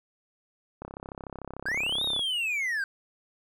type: click train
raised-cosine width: 1 ms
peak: -24 dBFS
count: 47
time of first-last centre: 0.82-2.193 s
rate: 33.5 Hz
type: linear two-way sweep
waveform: triangle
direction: up then down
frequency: 1528 to 3804 to 1528 Hz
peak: -25 dBFS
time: 1.66-2.84 s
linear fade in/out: 2 ms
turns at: 2.04 s
effects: none